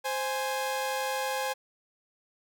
sawtooth tone pair together, 523.2 / 830.6 Hz, C5 / G#5, 0 / 0 cents, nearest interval minor sixth, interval 800 cents, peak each -28 dBFS, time 0.04-1.54 s, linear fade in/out 20 ms, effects none

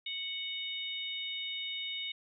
harmonic tone, 740 Hz, F#5, in tune, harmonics 3 / 4 / 5, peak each -42 / -41 / -38 dBFS, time 0.06-2.12 s, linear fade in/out 5 ms, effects none

